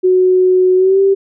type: tone with pitch glide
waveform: sine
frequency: 368.9 to 390.8 Hz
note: F#4 to G4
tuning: -5 to -5 cents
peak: -7 dBFS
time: 0.03-1.15 s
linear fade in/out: 20 ms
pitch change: +100 cents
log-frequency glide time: 0.76-1 s
effects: none